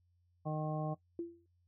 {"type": "harmonic tone", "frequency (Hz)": 154.2, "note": "D#3", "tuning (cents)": -15, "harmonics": [1, 2, 3, 4, 5, 7], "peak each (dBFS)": [-36, -44, -47, -42, -43, -49], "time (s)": [0.45, 0.95], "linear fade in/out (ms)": 20}
{"type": "tone with exponential decay", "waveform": "sine", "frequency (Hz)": 340, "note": "F4", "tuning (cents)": -46, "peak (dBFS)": -33, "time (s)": [1.19, 1.46], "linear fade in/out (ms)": 2, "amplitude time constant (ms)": 57}
{"effects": ["noise-tail reverb RT60 0.1 s tail -17 dB re dry", "added 88 Hz sine -70 dBFS peak until 1.67 s"]}